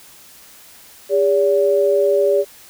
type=tone pair together; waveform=sine; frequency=404.5 / 572 Hz; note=G#4 / D5; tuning=-46 / -46 cents; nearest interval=tritone; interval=600 cents; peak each=-15 dBFS; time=1.09-2.45 s; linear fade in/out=50 ms; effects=white hiss -44 dBFS RMS until 2.69 s